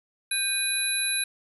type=tone cluster; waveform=sine; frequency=1572 / 2468 / 3954 / 11090 Hz; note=G6 / D#7 / B7 / F9; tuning=+4 / -15 / +1 / -13 cents; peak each=-34 / -31 / -29 / -27 dBFS; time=0.31-1.24 s; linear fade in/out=5 ms; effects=none